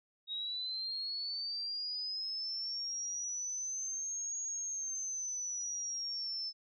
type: linear two-way sweep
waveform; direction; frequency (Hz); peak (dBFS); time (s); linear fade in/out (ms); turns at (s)
sine; up then down; 3766 to 6645 to 5250; -36; 0.27-6.53; 50; 4.4
effects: none